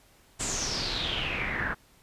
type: noise with low-pass filter sweep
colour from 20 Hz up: pink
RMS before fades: -31 dBFS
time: 0.39-1.75 s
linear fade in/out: 20 ms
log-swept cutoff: 8000 to 1500 Hz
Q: 6.8
effects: pink hiss -60 dBFS RMS until 2.02 s + resampled to 32000 Hz